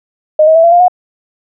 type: tone with pitch steps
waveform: sine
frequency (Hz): 616 / 636.3 / 657.2 / 678.8 / 701.1 / 724.1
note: D#5 / D#5 / E5 / F5 / F5 / F#5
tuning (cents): -17 / +39 / -5 / -49 / +7 / -38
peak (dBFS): -3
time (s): 0.39-0.882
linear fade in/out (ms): 5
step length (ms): 82
effects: none